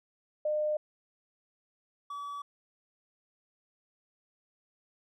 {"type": "tone pair in turn", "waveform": ["sine", "triangle"], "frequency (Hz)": [606, 1144], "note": ["D#5", "D6"], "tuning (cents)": [-46, -46], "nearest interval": "major seventh", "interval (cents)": 1100, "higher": "second", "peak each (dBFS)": [-27, -35], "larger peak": "first", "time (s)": [[0.45, 0.77], [2.1, 2.42]], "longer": "neither", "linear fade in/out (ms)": 5, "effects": []}